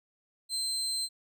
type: tone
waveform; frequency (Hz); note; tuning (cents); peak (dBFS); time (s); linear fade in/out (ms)
30% pulse; 4120; C8; -28; -27; 0.49-1.09; 50
effects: none